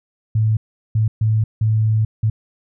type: tone bursts at uneven times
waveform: sine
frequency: 109.4 Hz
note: A2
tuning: 9 cents flat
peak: -13 dBFS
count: 5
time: 0.35-0.57 / 0.95-1.08 / 1.21-1.44 / 1.61-2.05 / 2.23-2.3 s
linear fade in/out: 5 ms
effects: none